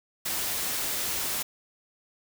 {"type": "noise", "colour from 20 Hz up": "white", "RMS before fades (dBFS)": -30, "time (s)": [0.25, 1.43], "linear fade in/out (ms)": 10, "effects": []}